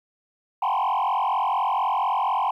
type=tone with frequency modulation; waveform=sine; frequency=899 Hz; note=A5; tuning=37 cents sharp; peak=-18 dBFS; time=0.62-2.51 s; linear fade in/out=5 ms; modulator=44.2 Hz; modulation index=3.6; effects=tanh soft clip ceiling -19 dBFS + 10-bit